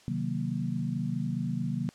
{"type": "chord", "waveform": "sine", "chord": "C half-diminished seventh", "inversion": "none", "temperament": "equal", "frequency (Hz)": [130.81, 155.56, 185, 233.1], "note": ["C3", "Eb3", "Gb3", "Bb3"], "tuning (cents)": [0, 0, 0, 0], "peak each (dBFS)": -34, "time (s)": [0.08, 1.89], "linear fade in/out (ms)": 0, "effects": ["white hiss -58 dBFS RMS until 1.94 s", "low-pass 7000 Hz 12 dB/octave"]}